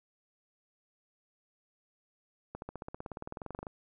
accelerating click train, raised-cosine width 1 ms, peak -26 dBFS, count 22, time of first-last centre 2.55-3.668 s, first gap 71 ms, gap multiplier 0.97, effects none

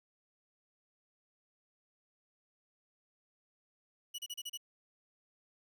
sawtooth tone bursts, 2931 Hz, F#7, 17 cents flat, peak -36 dBFS, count 6, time 4.14-4.575 s, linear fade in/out 10 ms, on 45 ms, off 33 ms, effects 12-bit

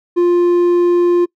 sine tone with hard clipping, 350.2 Hz, F4, 5 cents sharp, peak -10 dBFS, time 0.16-1.26 s, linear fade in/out 20 ms, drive 3 dB, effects noise-tail reverb RT60 0.1 s tail -24 dB re dry

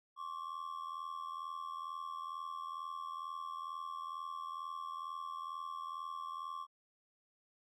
triangle ring-modulated tone, 1108.7 Hz, C#6, in tune, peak -36 dBFS, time 0.16-6.67 s, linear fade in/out 50 ms, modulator 41.1 Hz, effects none

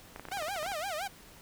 clicks, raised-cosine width 0.5 ms, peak -27 dBFS, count 12, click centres 0.161 / 0.196 / 0.253 / 0.286 / 0.318 / 0.372 / 0.424 / 0.483 / 0.562 / 0.629 / 0.663 / 0.718 s
sawtooth tone with vibrato, 698.5 Hz, F5, in tune, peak -30 dBFS, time 0.31-1.08 s, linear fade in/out 10 ms, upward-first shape sine, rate 5.8 Hz, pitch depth 260 cents each way
effects pink hiss -54 dBFS RMS until 1.41 s

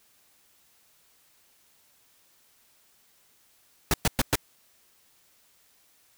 pink noise bursts, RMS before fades -22 dBFS, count 4, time 3.91-4.356 s, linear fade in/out 2 ms, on 29 ms, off 110 ms, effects white hiss -63 dBFS RMS until 6.17 s

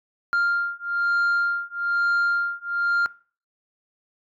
sine beating tone pair, 1396.9 / 1398 Hz, F6 / F6, 0 / +1 cents, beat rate 1.1 Hz, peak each -22 dBFS, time 0.33-3.06 s, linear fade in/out 0 ms, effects noise-tail reverb RT60 0.4 s tail -21 dB re dry + tanh soft clip ceiling -17 dBFS

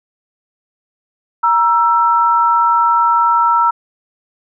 sine tone pair together, 942 / 1331.5 Hz, A#5 / E6, +18 / +17 cents, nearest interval tritone, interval 599 cents, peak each -12 dBFS, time 1.43-3.71 s, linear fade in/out 10 ms, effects none

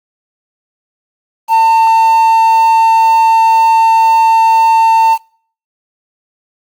triangle tone with quantisation, 899 Hz, A5, 37 cents sharp, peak -3 dBFS, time 1.48-5.18 s, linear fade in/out 50 ms, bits 5, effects noise-tail reverb RT60 0.5 s tail -25 dB re dry + Opus 24 kbps

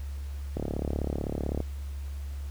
click train, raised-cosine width 2 ms, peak -17 dBFS, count 38, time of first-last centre 0.57-1.604 s, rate 35.8 Hz, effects added 70 Hz sine -33 dBFS peak until 2.5 s + pink hiss -54 dBFS RMS until 2.5 s

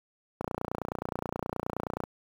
click train, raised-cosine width 1 ms, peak -17 dBFS, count 49, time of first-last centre 0.41-2.037 s, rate 29.5 Hz, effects high-pass 80 Hz 12 dB/octave + 8-bit

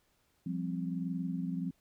sine chord, F suspended second, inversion none, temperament equal, 174.61 / 196 / 261.6 Hz, F3 / G3 / C4, 0 / 0 / 0 cents, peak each -35 / -40 / -38 dBFS, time 0.46-1.71 s, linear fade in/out 5 ms, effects pink hiss -73 dBFS RMS until 1.8 s

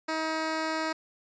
10% pulse tone, 317.7 Hz, D#4, 36 cents sharp, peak -20 dBFS, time 0.08-0.93 s, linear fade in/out 10 ms, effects resampled to 16000 Hz

